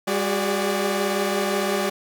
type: tone cluster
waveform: sawtooth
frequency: 200.7 / 369 / 407.1 / 583 Hz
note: G3 / F#4 / G#4 / D5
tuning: +41 / -5 / -35 / -13 cents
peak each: -23 dBFS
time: 0.07-1.9 s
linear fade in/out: 10 ms
effects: none